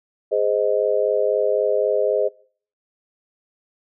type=chord; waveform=sine; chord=Ab major; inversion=none; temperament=just; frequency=415.3 / 519.1 / 623 Hz; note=Ab4 / C5 / Eb5; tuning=0 / -14 / +2 cents; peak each=-21 dBFS; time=0.31-2.29 s; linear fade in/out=20 ms; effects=noise-tail reverb RT60 0.5 s tail -23 dB re dry